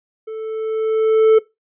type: tone with level ramp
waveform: triangle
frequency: 440 Hz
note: A4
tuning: in tune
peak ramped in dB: -24 to -4 dBFS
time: 0.27-1.39 s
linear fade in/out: 10 ms
effects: noise-tail reverb RT60 0.2 s tail -20 dB re dry + resampled to 8000 Hz